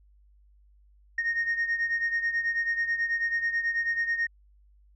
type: beating tone pair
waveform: sine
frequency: 1852 / 1861.2 Hz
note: A#6 / A#6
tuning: -12 / -3 cents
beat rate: 9.2 Hz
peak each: -25 / -30 dBFS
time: 1.18-4.27 s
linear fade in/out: 5 ms
effects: tanh soft clip ceiling -21 dBFS + added 50 Hz sine -56 dBFS peak until 4.95 s